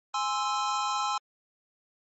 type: chord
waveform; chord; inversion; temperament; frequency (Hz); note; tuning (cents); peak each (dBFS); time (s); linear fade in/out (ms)
square; Ab augmented; none; equal; 830.6 / 1046.5 / 1318.5; Ab5 / C6 / E6; 0 / 0 / 0; -32; 0.14-1.18; 5
effects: MP3 32 kbps